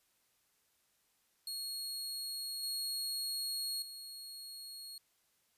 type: tone with level steps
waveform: sawtooth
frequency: 4309 Hz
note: C#8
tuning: 50 cents flat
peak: -36 / -33 / -43 dBFS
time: 1.47-4.98 s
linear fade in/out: 2 ms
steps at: 2.63 / 3.82 s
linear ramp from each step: 2 ms
effects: white hiss -75 dBFS RMS until 5.57 s + resampled to 32000 Hz

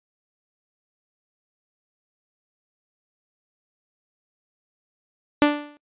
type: tone with exponential decay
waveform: sawtooth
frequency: 293.7 Hz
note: D4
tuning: in tune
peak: -7 dBFS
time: 5.42-5.77 s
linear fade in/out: 0 ms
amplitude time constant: 76 ms
effects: noise-tail reverb RT60 0.1 s tail -24 dB re dry + resampled to 8000 Hz

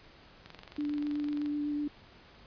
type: click train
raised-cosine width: 0.2 ms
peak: -29 dBFS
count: 24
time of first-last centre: 0.46-1.46 s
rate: 23 Hz
type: tone with vibrato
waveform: sine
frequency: 293.7 Hz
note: D4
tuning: in tune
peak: -30 dBFS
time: 0.78-1.88 s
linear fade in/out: 5 ms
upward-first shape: sine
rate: 8 Hz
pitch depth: 10 cents each way
effects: pink hiss -56 dBFS RMS until 2.46 s + resampled to 11025 Hz

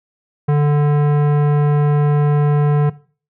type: tone with tanh clipping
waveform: sine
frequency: 146.83 Hz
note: D3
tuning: in tune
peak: -13 dBFS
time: 0.48-2.9 s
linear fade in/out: 10 ms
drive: 17 dB
effects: noise-tail reverb RT60 0.4 s tail -19 dB re dry

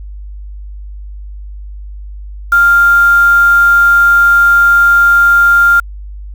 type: tone with quantisation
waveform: sine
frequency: 1396.9 Hz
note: F6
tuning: in tune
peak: -4 dBFS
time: 2.52-5.8 s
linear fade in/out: 5 ms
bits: 4
effects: added 50 Hz sine -24 dBFS peak until 6.34 s

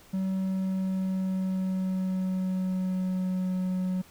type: tone with pitch glide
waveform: triangle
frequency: 190 to 184.59 Hz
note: F#3 to F#3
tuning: +46 to -4 cents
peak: -24 dBFS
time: 0.13-4.02 s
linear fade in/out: 10 ms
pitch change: -50 cents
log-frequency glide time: 0.27-3.54 s
effects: pink hiss -55 dBFS RMS until 4.1 s

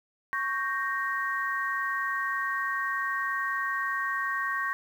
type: chord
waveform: sine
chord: G diminished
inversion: second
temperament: equal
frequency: 1108.7 / 1568 / 1864.7 Hz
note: Db6 / G6 / Bb6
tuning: 0 / 0 / 0 cents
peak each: -31 / -33 / -31 dBFS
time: 0.33-4.73 s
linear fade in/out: 0 ms
effects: 9-bit

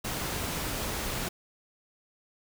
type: noise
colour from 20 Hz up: pink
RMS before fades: -33 dBFS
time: 0.04-1.29 s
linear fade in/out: 10 ms
effects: none

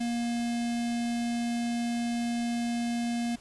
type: tone with notch filter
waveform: square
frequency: 236.2 Hz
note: A#3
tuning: 23 cents sharp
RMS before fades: -30 dBFS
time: 0-3.36 s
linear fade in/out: 10 ms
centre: 1200 Hz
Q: 1.6
effects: pink hiss -54 dBFS RMS until 3.4 s + resampled to 24000 Hz

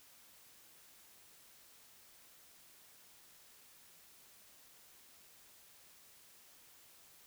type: silence
effects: white hiss -62 dBFS RMS until 7.26 s

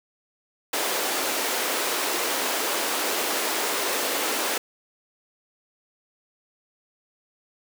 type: high-pass noise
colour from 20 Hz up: pink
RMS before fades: -26 dBFS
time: 0.73-4.58 s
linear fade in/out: 5 ms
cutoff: 330 Hz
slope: 24 dB/octave
effects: none

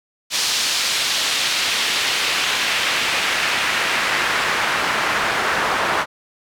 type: noise with band-pass filter sweep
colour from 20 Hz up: pink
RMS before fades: -20 dBFS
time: 0.3-6.06 s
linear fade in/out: 50 ms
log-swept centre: 4600 to 1200 Hz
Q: 1.1
effects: none

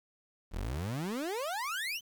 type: exponential sweep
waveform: 30% pulse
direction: up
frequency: 35.52 to 3157 Hz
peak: -31 dBFS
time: 0.51-2.01 s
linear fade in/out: 50 ms
effects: 10-bit

